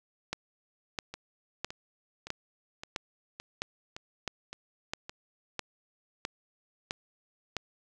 two click trains, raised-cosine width 0.2 ms, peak -23 / -15 dBFS, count 8 / 12, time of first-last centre 1.14-5.095 / 0.33-7.567 s, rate 1.77 / 1.52 Hz, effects none

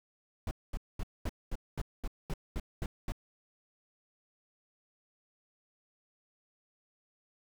brown noise bursts, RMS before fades -34 dBFS, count 11, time 0.47-3.121 s, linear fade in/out 2 ms, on 41 ms, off 220 ms, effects none

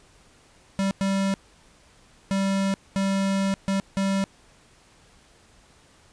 square tone bursts at uneven times, 194.9 Hz, G3, 10 cents flat, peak -22 dBFS, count 6, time 0.79-0.91 / 1.01-1.34 / 2.31-2.74 / 2.96-3.54 / 3.68-3.8 / 3.97-4.24 s, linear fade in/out 0 ms, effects pink hiss -56 dBFS RMS until 6.12 s + resampled to 22050 Hz

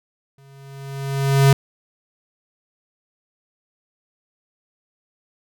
square tone with exponential growth, 137.4 Hz, C#3, 15 cents flat, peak -9 dBFS, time 0.38-1.53 s, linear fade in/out 2 ms, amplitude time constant 250 ms, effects none

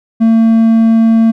triangle tone, 225.8 Hz, A3, 45 cents sharp, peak -3 dBFS, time 0.2-1.32 s, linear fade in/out 20 ms, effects none

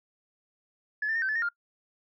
sine tone with pitch steps, 1712 / 1784 / 1836 / 1546 / 1734 / 1843 / 1405 Hz, A6 / A6 / A#6 / G6 / A6 / A#6 / F6, -48 / +23 / -27 / -24 / -26 / -20 / +10 cents, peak -25 dBFS, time 1.02-1.489 s, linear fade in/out 5 ms, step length 67 ms, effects noise-tail reverb RT60 0.1 s tail -24 dB re dry + tanh soft clip ceiling -21 dBFS

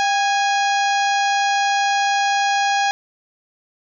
harmonic tone with a mistuned harmonic, 827 Hz, G#5, 8 cents flat, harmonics 1 / 2 / 3 / 4 / 5 / 6 / 7 / 8, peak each -17 / -23 / -27 / -29 / -31 / -33 / -34 / -35 dBFS, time 0-2.91 s, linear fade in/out 0 ms, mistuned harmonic 1, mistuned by -64 cents, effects none

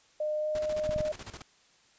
sine tone with pitch glide, 608 to 612.2 Hz, D#5 to D#5, -40 to -28 cents, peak -28 dBFS, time 0.2-1.12 s, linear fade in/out 5 ms, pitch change +12 cents, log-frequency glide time 0.4-0.47 s
pink noise with tremolo, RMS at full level -42 dBFS, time 0.55-1.42 s, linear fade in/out 2 ms, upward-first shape square, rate 14 Hz, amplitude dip 75%
clicks, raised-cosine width 5 ms, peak -23 dBFS, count 3, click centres 0.893 / 0.962 / 1.006 s
effects white hiss -63 dBFS RMS until 1.98 s + resampled to 16000 Hz

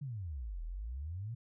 sine exponential two-way sweep, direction down then up, 150 to 38.89 to 122.3 Hz, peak -38 dBFS, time 0.01-1.35 s, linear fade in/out 10 ms, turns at 0.63 s, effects none

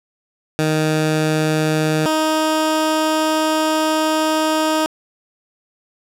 15% pulse tone pair in turn, 155.56 / 313 Hz, D#3 / D#4, 0 / +10 cents, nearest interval octave, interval 1210 cents, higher second, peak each -9 dBFS, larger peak neither, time 0.59-2.06 / 2.06-4.86 s, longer second, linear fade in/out 0 ms, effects low-pass 12000 Hz 12 dB/octave

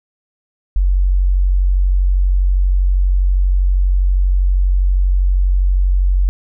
sine tone, 46.24 Hz, F#1, in tune, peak -10 dBFS, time 0.76-6.29 s, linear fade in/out 0 ms, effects none

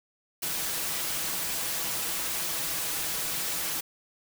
white noise with comb filter, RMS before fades -31 dBFS, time 0.42-3.81 s, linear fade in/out 10 ms, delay 6.1 ms, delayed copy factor +0.5, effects none

